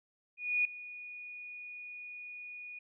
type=tone with ADSR envelope; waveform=sine; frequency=2458 Hz; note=D#7; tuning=22 cents flat; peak=-25 dBFS; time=0.37-2.79 s; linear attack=280 ms; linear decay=3 ms; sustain=-18 dB; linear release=6 ms; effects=none

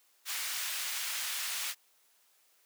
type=high-pass noise; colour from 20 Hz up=pink; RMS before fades=-36 dBFS; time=0.25-1.75 s; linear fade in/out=50 ms; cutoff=1900 Hz; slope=12 dB/octave; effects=white hiss -68 dBFS RMS until 2.65 s + high-pass 400 Hz 12 dB/octave

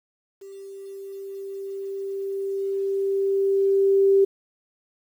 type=tone with level ramp; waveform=sine; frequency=392 Hz; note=G4; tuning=in tune; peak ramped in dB=-38 to -13 dBFS; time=0.41-4.25 s; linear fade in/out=10 ms; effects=9-bit

